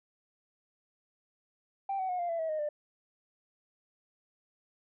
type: tone with pitch steps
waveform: sine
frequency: 784 / 753.8 / 724.8 / 696.9 / 670 / 644.2 / 619.4 / 595.5 Hz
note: G5 / F#5 / F#5 / F5 / E5 / E5 / D#5 / D5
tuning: 0 / +32 / -36 / -4 / +28 / -40 / -8 / +24 cents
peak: -29 dBFS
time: 1.89-2.69 s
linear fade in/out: 5 ms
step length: 100 ms
effects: tanh soft clip ceiling -27 dBFS